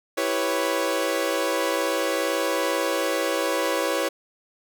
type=chord; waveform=sawtooth; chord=C# half-diminished seventh; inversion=first; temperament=equal; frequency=329.6 / 392 / 493.9 / 554.4 Hz; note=E4 / G4 / B4 / C#5; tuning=0 / 0 / 0 / 0 cents; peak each=-25 / -27 / -24 / -22 dBFS; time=0.17-4.09 s; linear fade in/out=10 ms; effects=none